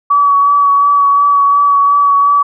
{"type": "tone with vibrato", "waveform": "sine", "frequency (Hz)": 1137, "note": "C#6", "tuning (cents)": 44, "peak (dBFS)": -6, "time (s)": [0.1, 2.43], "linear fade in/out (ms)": 10, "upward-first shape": "sine", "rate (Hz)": 2.8, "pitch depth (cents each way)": 18, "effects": []}